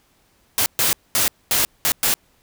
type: noise bursts at uneven times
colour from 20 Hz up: white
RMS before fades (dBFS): -18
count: 6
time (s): 0.58-0.66 / 0.79-0.93 / 1.15-1.28 / 1.51-1.65 / 1.85-1.92 / 2.03-2.14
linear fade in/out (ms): 0
effects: pink hiss -60 dBFS RMS until 2.42 s